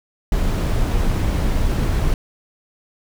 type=noise; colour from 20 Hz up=brown; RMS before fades=-18 dBFS; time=0.32-2.14 s; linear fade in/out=2 ms; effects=none